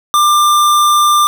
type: tone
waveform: square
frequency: 1191 Hz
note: D6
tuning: 24 cents sharp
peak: -8 dBFS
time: 0.14-1.27 s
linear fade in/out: 0 ms
effects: none